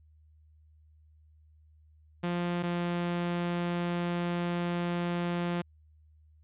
sawtooth tone pair in turn, 174.61 / 173.93 Hz, F3 / F3, 0 / -7 cents, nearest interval unison, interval 7 cents, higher first, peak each -25 dBFS, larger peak neither, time 2.23-2.63 / 2.63-5.62 s, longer second, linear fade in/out 10 ms, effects added 77 Hz sine -57 dBFS peak until 6.43 s + resampled to 8000 Hz

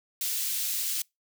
white high-pass noise, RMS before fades -30 dBFS, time 0.21-1.02 s, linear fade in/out 2 ms, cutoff 3300 Hz, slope 12 dB/octave, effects noise-tail reverb RT60 0.2 s tail -26 dB re dry

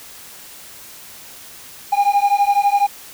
triangle beating tone pair, 804 / 816 Hz, G5 / G#5, +44 / -31 cents, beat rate 12 Hz, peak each -14 dBFS, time 1.92-2.87 s, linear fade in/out 10 ms, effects white hiss -39 dBFS RMS until 3.13 s

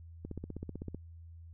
click train, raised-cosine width 3 ms, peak -27 dBFS, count 12, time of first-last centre 0.25-0.946 s, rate 15.8 Hz, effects added 83 Hz sine -48 dBFS peak until 1.53 s

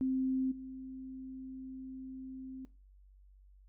sine tone with level steps, 261.6 Hz, C4, in tune, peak -29 / -42 dBFS, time 0.01-2.65 s, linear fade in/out 0 ms, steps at 0.51 s, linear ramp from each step 10 ms, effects noise-tail reverb RT60 0.3 s tail -18 dB re dry + added 48 Hz sine -57 dBFS peak until 3.68 s

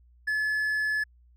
triangle tone, 1718 Hz, A6, 42 cents flat, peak -23 dBFS, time 0.27-1.04 s, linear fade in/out 10 ms, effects added 60 Hz sine -55 dBFS peak until 1.36 s

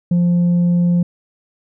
sine tone with tanh clipping, 174.61 Hz, F3, in tune, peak -12 dBFS, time 0.11-1.03 s, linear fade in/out 5 ms, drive 2 dB, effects none

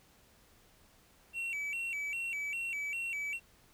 triangle tone with vibrato, 2500 Hz, D#7, 8 cents sharp, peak -33 dBFS, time 1.33-3.4 s, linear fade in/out 50 ms, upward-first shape square, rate 2.5 Hz, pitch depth 150 cents each way, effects pink hiss -64 dBFS RMS until 3.73 s

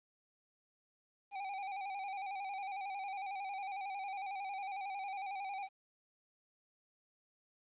square tone with vibrato, 785 Hz, G5, 2 cents sharp, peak -40 dBFS, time 1.31-5.69 s, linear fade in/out 50 ms, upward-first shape square, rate 11 Hz, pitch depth 51 cents each way, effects resampled to 8000 Hz + 12-bit

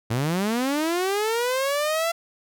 sawtooth linear sweep, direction up, 107.3 to 680 Hz, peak -18 dBFS, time 0.1-2.12 s, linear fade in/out 10 ms, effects none

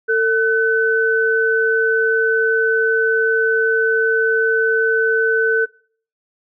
sine tone pair together, 448.7 / 1510.2 Hz, A4 / F#6, +34 / +35 cents, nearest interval octave + major sixth, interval 2101 cents, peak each -16 dBFS, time 0.08-5.66 s, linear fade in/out 20 ms, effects noise-tail reverb RT60 0.5 s tail -23 dB re dry

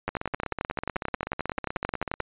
two click trains, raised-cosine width 0.5 ms, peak -12 / -15 dBFS, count 25 / 35, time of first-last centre 0.08-2.204 / 0.09-2.202 s, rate 11.3 / 16.1 Hz, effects resampled to 8000 Hz

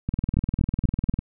two click trains, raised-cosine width 5 ms, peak -9 / -12 dBFS, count 4 / 23, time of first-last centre 0.37-1.095 / 0.09-1.19 s, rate 4.14 / 20 Hz, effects none

